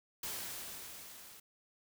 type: noise with level ramp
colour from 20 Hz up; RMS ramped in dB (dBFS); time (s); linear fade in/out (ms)
white; -40 to -55; 0.23-1.4; 5
effects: none